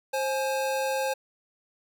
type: tone pair together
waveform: square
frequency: 530 / 841.3 Hz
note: C5 / G#5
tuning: +22 / +22 cents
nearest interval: minor sixth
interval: 800 cents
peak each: -28 / -31 dBFS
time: 0.13-1.14 s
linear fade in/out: 10 ms
effects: none